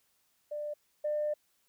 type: tone pair in turn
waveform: sine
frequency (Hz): 594 / 599.2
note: D5 / D5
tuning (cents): +20 / +35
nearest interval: unison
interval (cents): 15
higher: second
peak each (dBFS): -34 / -28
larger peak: second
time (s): 0.51-0.74 / 1.04-1.34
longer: second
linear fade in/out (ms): 10
effects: tanh soft clip ceiling -24 dBFS + white hiss -73 dBFS RMS until 1.68 s